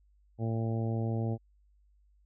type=harmonic tone; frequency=113.3 Hz; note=A#2; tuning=49 cents flat; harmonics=1 / 2 / 3 / 4 / 5 / 6 / 7; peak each=-30 / -36 / -40 / -42 / -44 / -46 / -47 dBFS; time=0.38-1.38 s; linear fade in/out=50 ms; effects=added 50 Hz sine -62 dBFS peak until 2.25 s